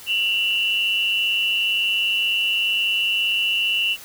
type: tone pair together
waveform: sine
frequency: 2721 / 2926 Hz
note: F7 / F#7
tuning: -46 / -20 cents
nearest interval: minor second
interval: 126 cents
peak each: -21 dBFS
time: 0.06-3.97 s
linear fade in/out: 50 ms
effects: white hiss -41 dBFS RMS until 4.04 s